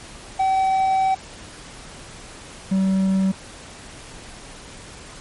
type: tone pair in turn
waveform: triangle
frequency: 765 / 191.25 Hz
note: G5 / G3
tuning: -42 / -42 cents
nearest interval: 2 octaves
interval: 2400 cents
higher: first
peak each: -14 dBFS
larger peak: neither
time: 0.39-1.15 / 2.71-3.32 s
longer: first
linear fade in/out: 10 ms
effects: pink hiss -40 dBFS RMS until 5.2 s + MP3 48 kbps